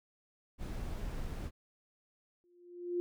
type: noise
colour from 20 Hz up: brown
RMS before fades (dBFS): -39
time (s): 0.58-1.51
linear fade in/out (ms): 50
type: tone with exponential growth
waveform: sine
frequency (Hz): 351.7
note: F4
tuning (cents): +12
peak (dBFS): -29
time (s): 2.44-3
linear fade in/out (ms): 0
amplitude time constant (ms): 120
effects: none